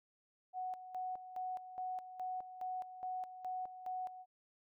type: tone with tremolo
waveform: sine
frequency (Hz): 740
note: F#5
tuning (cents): 0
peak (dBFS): -38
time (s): 0.53-4.26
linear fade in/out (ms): 50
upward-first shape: square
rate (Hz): 2.4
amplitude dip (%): 70
effects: none